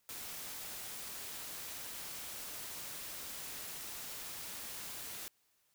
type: noise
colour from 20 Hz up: white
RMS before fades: -45 dBFS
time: 0.09-5.28 s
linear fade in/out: 0 ms
effects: white hiss -75 dBFS RMS until 5.74 s

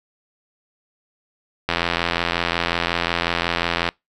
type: click train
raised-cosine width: 0.3 ms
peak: -3 dBFS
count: 189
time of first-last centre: 1.69-3.889 s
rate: 85.5 Hz
effects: noise-tail reverb RT60 0.2 s tail -26 dB re dry

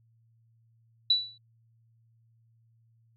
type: tone with exponential decay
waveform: sine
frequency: 3949 Hz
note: B7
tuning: 1 cent flat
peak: -17 dBFS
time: 1.1-1.38 s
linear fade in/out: 5 ms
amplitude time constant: 60 ms
effects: added 114 Hz sine -62 dBFS peak until 3.16 s

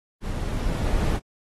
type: noise with level ramp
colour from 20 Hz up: brown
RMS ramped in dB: -29 to -21 dBFS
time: 0.21-1.2 s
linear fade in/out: 50 ms
effects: AAC 32 kbps

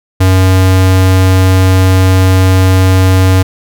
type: tone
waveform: square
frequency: 93.7 Hz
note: F#2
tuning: 22 cents sharp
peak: -5 dBFS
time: 0.2-3.43 s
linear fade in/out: 10 ms
effects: none

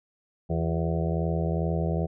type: harmonic tone with a mistuned harmonic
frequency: 82.41 Hz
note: E2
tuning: in tune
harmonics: 1 / 2 / 4 / 5 / 6 / 7 / 8 / 9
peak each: -29 / -27 / -36 / -35 / -36 / -38 / -36 / -40 dBFS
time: 0.49-2.07 s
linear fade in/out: 20 ms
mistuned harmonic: 4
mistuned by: +60 cents
effects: none

